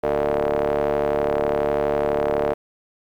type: ring-modulated tone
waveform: sawtooth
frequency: 72.1 Hz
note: D2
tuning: 31 cents flat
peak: -12 dBFS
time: 0.03-2.54 s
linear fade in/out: 10 ms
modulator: 523 Hz
effects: low-pass 2000 Hz 12 dB/octave + 9-bit